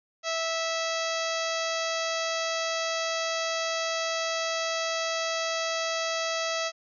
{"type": "harmonic tone with a mistuned harmonic", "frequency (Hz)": 655, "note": "E5", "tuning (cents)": -11, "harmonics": [1, 2, 3, 4, 5, 6, 7, 8, 9, 10], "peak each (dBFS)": [-31, -34, -36, -37, -38, -39, -39, -40, -41, -41], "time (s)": [0.23, 6.72], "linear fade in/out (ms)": 50, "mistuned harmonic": 8, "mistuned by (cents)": -17, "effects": []}